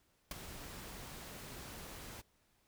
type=noise with ADSR envelope; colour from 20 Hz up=pink; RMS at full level=-37 dBFS; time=0.31-2.22 s; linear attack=3 ms; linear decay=13 ms; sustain=-12 dB; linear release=20 ms; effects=pink hiss -74 dBFS RMS until 2.67 s

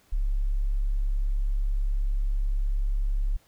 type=tone; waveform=sine; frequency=34.65 Hz; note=C#1; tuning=in tune; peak=-22 dBFS; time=0.12-3.37 s; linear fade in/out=10 ms; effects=pink hiss -62 dBFS RMS until 3.47 s

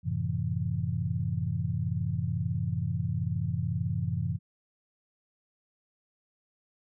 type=chord; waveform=sine; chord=F# half-diminished seventh; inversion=none; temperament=just; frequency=92.5 / 111 / 133.2 / 166.5 Hz; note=F#2 / A2 / C3 / E3; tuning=0 / +16 / +31 / +18 cents; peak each=-33 dBFS; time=0.03-4.39 s; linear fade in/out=50 ms; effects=none

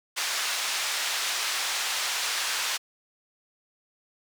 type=band-pass noise; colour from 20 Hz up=white; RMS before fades=-29 dBFS; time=0.16-2.78 s; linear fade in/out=20 ms; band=880 to 5700 Hz; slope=12 dB/octave; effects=none

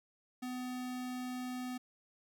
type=tone; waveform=square; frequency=251.4 Hz; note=B3; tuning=31 cents sharp; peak=-39 dBFS; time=0.42-1.78 s; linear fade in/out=10 ms; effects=13-bit

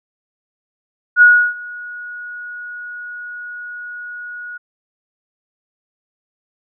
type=tone with ADSR envelope; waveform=sine; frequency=1454 Hz; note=F#6; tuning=31 cents flat; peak=-3 dBFS; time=1.16-4.58 s; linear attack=56 ms; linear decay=320 ms; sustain=-24 dB; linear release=13 ms; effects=none

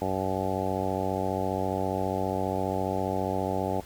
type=harmonic tone; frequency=94.8 Hz; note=F#2; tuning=43 cents sharp; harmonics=1 / 2 / 3 / 4 / 5 / 6 / 7 / 8 / 9; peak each=-35 / -35 / -35 / -35 / -35 / -35 / -35 / -35 / -35 dBFS; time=0.01-3.81 s; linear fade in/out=10 ms; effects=added 60 Hz sine -50 dBFS peak until 3.85 s + pink hiss -50 dBFS RMS until 3.85 s

